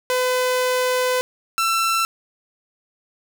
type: tone pair in turn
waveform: sawtooth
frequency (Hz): 505 / 1340.4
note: B4 / E6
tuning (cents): +39 / +29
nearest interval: octave + perfect fourth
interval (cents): 1690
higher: second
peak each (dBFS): -14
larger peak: neither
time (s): 0.1-1.21 / 1.58-2.05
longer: first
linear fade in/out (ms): 0
effects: none

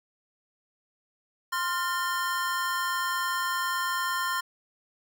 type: chord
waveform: square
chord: F major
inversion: second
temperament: equal with one note detuned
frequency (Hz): 1046.5 / 1396.9 / 1804.3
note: C6 / F6 / A6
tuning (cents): 0 / 0 / +43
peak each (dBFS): -30 / -33 / -34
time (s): 1.52-4.41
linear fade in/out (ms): 10
effects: none

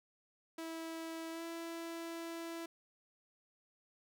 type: tone with pitch glide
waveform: sawtooth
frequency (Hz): 326.7 to 333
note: E4 to E4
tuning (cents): -15 to +18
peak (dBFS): -38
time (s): 0.58-2.66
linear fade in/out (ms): 5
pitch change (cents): +33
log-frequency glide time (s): 1.31-1.43
effects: none

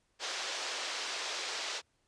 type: band-pass noise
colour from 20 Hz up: white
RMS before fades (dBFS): -38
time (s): 0.19-1.82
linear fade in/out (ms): 50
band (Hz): 390 to 5800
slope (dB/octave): 24
effects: pink hiss -75 dBFS RMS until 2.07 s + resampled to 22050 Hz

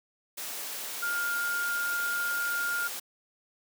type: tone in noise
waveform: sine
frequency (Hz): 1411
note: F6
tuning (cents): +17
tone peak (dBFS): -28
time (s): 1.02-2.88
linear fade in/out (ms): 10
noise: white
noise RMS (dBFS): -37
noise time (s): 0.37-3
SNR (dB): +6
effects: high-pass 300 Hz 12 dB/octave

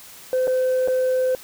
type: tone with dropouts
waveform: sine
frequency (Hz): 513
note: C5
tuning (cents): -34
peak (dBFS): -15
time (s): 0.33-1.35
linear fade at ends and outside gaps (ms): 1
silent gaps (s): 0.472-0.478 / 0.876-0.883
effects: tanh soft clip ceiling -16 dBFS + white hiss -43 dBFS RMS until 1.43 s

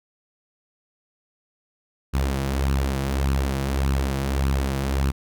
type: tone with flanger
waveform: sawtooth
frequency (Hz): 67.8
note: C#2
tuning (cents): -38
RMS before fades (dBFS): -23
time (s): 2.13-5.12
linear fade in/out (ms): 20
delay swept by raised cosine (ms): 0.7 to 6.2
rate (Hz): 1.7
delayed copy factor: +0.55
effects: none

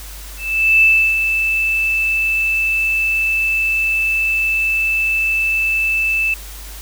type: tone with ADSR envelope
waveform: sine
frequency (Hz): 2637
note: E7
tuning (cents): 0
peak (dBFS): -7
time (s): 0.37-6.34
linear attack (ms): 450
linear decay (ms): 330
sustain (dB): -7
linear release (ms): 3
effects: added 50 Hz sine -32 dBFS peak until 6.81 s + white hiss -36 dBFS RMS until 6.81 s

